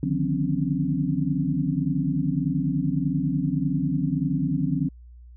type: tone cluster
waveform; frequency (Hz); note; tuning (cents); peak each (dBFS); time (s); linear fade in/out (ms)
sine; 146.7 / 156.9 / 180.3 / 255.7 / 277.4; D3 / D#3 / F#3 / C4 / C#4; -2 / +15 / -45 / -40 / +1; -28; 0.03-4.89; 2
effects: added 60 Hz sine -43 dBFS peak until 5.36 s